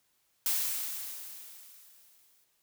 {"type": "noise with exponential decay", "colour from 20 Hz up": "blue", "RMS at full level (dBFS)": -28, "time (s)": [0.46, 2.44], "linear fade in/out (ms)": 1, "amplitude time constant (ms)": 430, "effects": ["white hiss -73 dBFS RMS until 2.62 s"]}